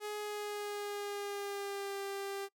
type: tone with pitch glide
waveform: sawtooth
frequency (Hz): 419.1 to 395.6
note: G#4 to G4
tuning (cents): +16 to +16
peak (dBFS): -34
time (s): 0-2.49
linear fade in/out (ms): 50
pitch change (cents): -100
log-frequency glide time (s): 0.18-2.01
effects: noise-tail reverb RT60 0.1 s tail -23 dB re dry